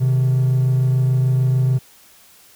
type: tone pair together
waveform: triangle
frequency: 128.79 / 155.56 Hz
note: C3 / D#3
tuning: -27 / 0 cents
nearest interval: minor third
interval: 327 cents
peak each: -11 / -22 dBFS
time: 0-1.79 s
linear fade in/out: 20 ms
effects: tanh soft clip ceiling -8 dBFS + white hiss -49 dBFS RMS until 2.55 s